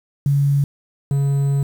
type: tone pair in turn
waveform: sine / triangle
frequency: 141.2 / 139.74 Hz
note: C#3 / C#3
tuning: +32 / +14 cents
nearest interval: unison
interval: 18 cents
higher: first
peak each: -13 dBFS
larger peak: neither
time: 0.26-0.64 / 1.11-1.63 s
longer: second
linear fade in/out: 2 ms
effects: 7-bit